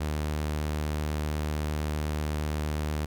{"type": "tone", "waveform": "sawtooth", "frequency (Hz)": 75.7, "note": "D#2", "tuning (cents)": -47, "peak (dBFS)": -24, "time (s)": [0, 3.06], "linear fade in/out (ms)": 10, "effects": []}